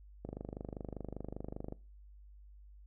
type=click train; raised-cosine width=2 ms; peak=-28 dBFS; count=38; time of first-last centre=0.25-1.724 s; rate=25.1 Hz; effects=noise-tail reverb RT60 0.3 s tail -20 dB re dry + added 50 Hz sine -53 dBFS peak until 2.86 s